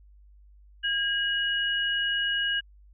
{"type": "tone pair together", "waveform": "sine", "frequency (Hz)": [1628.7, 2902], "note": ["G#6", "F#7"], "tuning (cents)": [-34, -34], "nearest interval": "minor seventh", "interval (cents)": 1000, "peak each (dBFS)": [-27, -27], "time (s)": [0.83, 2.61], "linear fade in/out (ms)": 20, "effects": ["added 50 Hz sine -51 dBFS peak until 2.93 s"]}